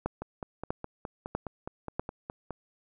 two click trains, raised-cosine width 1 ms, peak -15 / -22 dBFS, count 4 / 12, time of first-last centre 0.06-1.995 / 0.22-2.507 s, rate 1.55 / 4.81 Hz, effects none

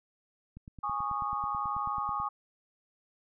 click train, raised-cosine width 5 ms, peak -33 dBFS, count 16, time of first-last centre 0.57-2.2 s, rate 9.2 Hz
sine chord, Ab suspended fourth, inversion none, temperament equal with one note detuned, 830.6 / 1108.7 / 1228.8 Hz, Ab5 / Db6 / Eb6, 0 / 0 / -22 cents, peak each -36 / -34 / -34 dBFS, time 0.83-2.29 s, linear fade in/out 10 ms
effects none

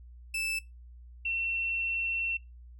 40% pulse / sine tone pair in turn, 2637 / 2708 Hz, E7 / E7, 0 / +46 cents, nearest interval unison, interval 46 cents, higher second, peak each -29 / -29 dBFS, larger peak neither, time 0.34-0.59 / 1.25-2.37 s, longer second, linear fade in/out 5 ms, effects noise-tail reverb RT60 0.2 s tail -19 dB re dry + added 60 Hz sine -47 dBFS peak until 2.79 s

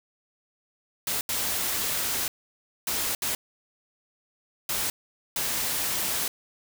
white noise bursts at uneven times, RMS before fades -28 dBFS, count 6, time 1.07-1.21 / 1.29-2.28 / 2.87-3.15 / 3.22-3.35 / 4.69-4.9 / 5.36-6.28 s, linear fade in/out 2 ms, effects none

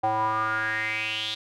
square tone with band-pass filter sweep, 109.2 Hz, A2, 13 cents flat, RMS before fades -27 dBFS, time 0.03-1.35 s, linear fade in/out 10 ms, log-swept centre 770 to 3700 Hz, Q 6.6, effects none

